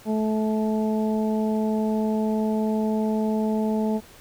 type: harmonic tone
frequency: 216.9 Hz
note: A3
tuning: 25 cents flat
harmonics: 1 / 2 / 3 / 4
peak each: -22 / -28 / -32 / -34 dBFS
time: 0.05-4.01 s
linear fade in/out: 50 ms
effects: pink hiss -49 dBFS RMS until 4.2 s